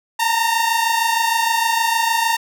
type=tone pair together; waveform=sawtooth; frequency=903.5 / 930 Hz; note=A5 / A#5; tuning=+46 / -4 cents; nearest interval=minor second; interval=50 cents; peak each=-15 dBFS; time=0.19-2.37 s; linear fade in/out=10 ms; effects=none